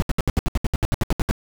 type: noise bursts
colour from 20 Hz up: brown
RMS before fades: -18 dBFS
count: 15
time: 0-1.311 s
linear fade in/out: 0 ms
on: 23 ms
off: 69 ms
effects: none